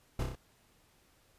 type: noise with echo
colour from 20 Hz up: brown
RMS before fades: -32 dBFS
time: 0.19-0.23 s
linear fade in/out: 5 ms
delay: 31 ms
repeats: 4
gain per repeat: -3 dB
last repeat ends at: 0.354 s
effects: pink hiss -67 dBFS RMS until 1.38 s + resampled to 32000 Hz